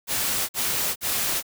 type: noise bursts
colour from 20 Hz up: white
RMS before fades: -25 dBFS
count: 3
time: 0.07-1.428 s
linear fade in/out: 50 ms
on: 420 ms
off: 49 ms
effects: none